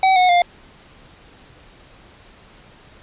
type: tone with pitch steps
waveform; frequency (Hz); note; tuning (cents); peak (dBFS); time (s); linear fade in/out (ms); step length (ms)
square; 761 / 731.3 / 702.7; F#5 / F#5 / F5; +48 / -20 / +10; -12; 0.03-0.42; 2; 130
effects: pink hiss -47 dBFS RMS until 3.02 s + resampled to 8000 Hz